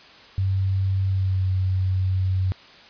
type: tone with pitch glide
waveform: sine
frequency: 96 to 93.81 Hz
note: G2 to F#2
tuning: -36 to +24 cents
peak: -19 dBFS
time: 0.38-2.52 s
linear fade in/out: 0 ms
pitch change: -40 cents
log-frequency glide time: 1.08-1.45 s
effects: white hiss -47 dBFS RMS until 2.89 s + resampled to 11025 Hz